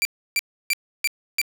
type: tone bursts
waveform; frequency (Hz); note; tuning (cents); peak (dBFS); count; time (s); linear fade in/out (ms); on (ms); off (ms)
sawtooth; 2349; D7; 0; -15; 5; 0.02-1.415; 0; 31; 310
effects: none